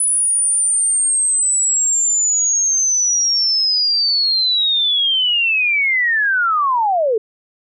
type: linear sweep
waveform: sine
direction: down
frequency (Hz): 9980 to 415.3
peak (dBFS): -13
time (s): 0-7.18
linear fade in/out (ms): 5
effects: none